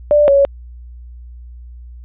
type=tone pair in turn; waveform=sine; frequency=590 / 558.1 Hz; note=D5 / C#5; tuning=+8 / +12 cents; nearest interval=minor second; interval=96 cents; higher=first; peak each=-7 dBFS; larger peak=neither; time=0.11-0.28 / 0.28-0.45 s; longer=neither; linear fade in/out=0 ms; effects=added 60 Hz sine -32 dBFS peak until 2.04 s + resampled to 8000 Hz